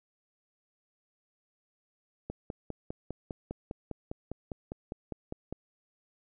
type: click train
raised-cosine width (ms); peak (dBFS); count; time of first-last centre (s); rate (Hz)
2; -23; 17; 2.3-5.526; 4.96
effects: none